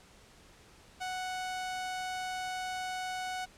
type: tone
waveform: sawtooth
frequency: 740 Hz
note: F#5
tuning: in tune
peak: -31 dBFS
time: 1-3.46 s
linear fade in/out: 20 ms
effects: pink hiss -58 dBFS RMS until 3.57 s + low-pass 9000 Hz 12 dB/octave